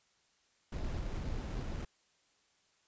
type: noise with sample-and-hold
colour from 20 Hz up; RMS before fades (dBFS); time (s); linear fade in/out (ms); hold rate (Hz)
brown; -38; 0.72-1.85; 5; 4410
effects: white hiss -72 dBFS RMS until 2.87 s + resampled to 16000 Hz